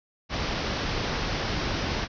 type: low-pass noise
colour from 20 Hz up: pink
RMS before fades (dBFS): -29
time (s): 0.29-2.08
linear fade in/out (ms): 50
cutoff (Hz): 5800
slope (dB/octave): 96
effects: none